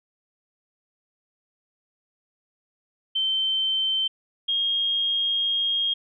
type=tone pair in turn; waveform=sine; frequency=3100 / 3247 Hz; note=G7 / G#7; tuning=-20 / -40 cents; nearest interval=minor second; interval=80 cents; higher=second; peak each=-21 dBFS; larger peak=neither; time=3.15-4.08 / 4.48-5.94 s; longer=second; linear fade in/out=10 ms; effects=none